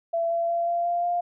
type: tone with pitch steps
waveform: sine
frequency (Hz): 671 / 676.8 / 682.7 / 688.7 / 694.7 / 700.7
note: E5 / E5 / F5 / F5 / F5 / F5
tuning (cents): +31 / +45 / -40 / -24 / -9 / +6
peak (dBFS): -22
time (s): 0.13-1.21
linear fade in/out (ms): 10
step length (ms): 180
effects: none